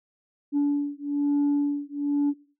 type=beating tone pair; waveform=sine; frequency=287.1 / 288.2 Hz; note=D4 / D4; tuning=-39 / -33 cents; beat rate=1.1 Hz; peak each=-23 dBFS; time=0.52-2.34 s; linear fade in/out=50 ms; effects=noise-tail reverb RT60 0.4 s tail -20 dB re dry + tanh soft clip ceiling -18 dBFS